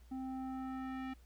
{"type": "tone with low-pass filter sweep", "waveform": "square", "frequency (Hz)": 261.6, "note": "C4", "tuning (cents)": 0, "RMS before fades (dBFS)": -42, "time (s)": [0.11, 1.14], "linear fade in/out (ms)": 10, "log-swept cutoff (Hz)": [600, 2400], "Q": 1.4, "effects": ["added 60 Hz sine -57 dBFS peak until 1.25 s", "pink hiss -70 dBFS RMS until 1.25 s"]}